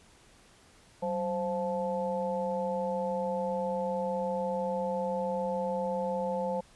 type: harmonic tone with a mistuned harmonic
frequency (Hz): 174.61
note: F3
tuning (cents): 0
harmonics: 1 / 3 / 4 / 5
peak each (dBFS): -36 / -31 / -42 / -35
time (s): 1.02-6.61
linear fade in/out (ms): 10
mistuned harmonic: 1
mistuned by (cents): +150
effects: pink hiss -59 dBFS RMS until 6.75 s + resampled to 24000 Hz